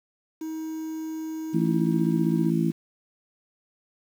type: tone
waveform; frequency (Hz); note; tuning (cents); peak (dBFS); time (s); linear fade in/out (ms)
triangle; 317.5; D#4; +35; -28; 0.41-2.5; 5
type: harmonic tone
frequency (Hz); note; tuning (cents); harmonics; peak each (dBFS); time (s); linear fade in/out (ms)
55.5; A1; +16; 3 / 4 / 5 / 6; -24 / -26 / -30 / -27; 1.53-2.72; 20
effects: 8-bit